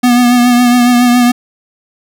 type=tone with vibrato; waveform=square; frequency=244.1 Hz; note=B3; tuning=20 cents flat; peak=-6 dBFS; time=0.03-1.32 s; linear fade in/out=10 ms; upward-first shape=triangle; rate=7.2 Hz; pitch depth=36 cents each way; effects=none